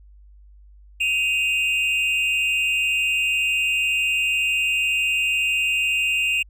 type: tone pair together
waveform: triangle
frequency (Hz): 2524 / 2774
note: D#7 / F7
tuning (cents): +24 / -12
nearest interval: major second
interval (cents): 164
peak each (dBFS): -20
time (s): 1-6.43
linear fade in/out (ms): 10
effects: added 50 Hz sine -45 dBFS peak until 6.49 s